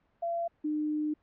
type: tone pair in turn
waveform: sine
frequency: 680 / 302.9 Hz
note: F5 / D#4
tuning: -46 / -46 cents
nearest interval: octave + major second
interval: 1400 cents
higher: first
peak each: -29 / -28 dBFS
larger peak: second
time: 0.22-0.48 / 0.64-1.14 s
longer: second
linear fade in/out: 10 ms
effects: pink hiss -71 dBFS RMS until 1.22 s + low-pass 2000 Hz 12 dB/octave